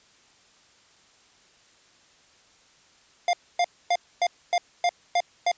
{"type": "tone bursts", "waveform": "square", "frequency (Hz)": 703, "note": "F5", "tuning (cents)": 11, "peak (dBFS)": -20, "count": 8, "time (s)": [3.28, 5.516], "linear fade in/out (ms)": 2, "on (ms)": 52, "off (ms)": 260, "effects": ["white hiss -58 dBFS RMS until 5.57 s", "resampled to 16000 Hz"]}